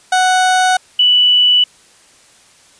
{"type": "tone pair in turn", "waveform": ["30% pulse", "sine"], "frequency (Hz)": [741, 2964], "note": ["F#5", "F#7"], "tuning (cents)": [2, 2], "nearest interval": "2 octaves", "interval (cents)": 2400, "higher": "second", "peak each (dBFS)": -7, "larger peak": "neither", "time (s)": [[0.12, 0.77], [0.99, 1.64]], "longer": "neither", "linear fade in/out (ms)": 5, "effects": ["white hiss -47 dBFS RMS until 2.79 s", "resampled to 22050 Hz"]}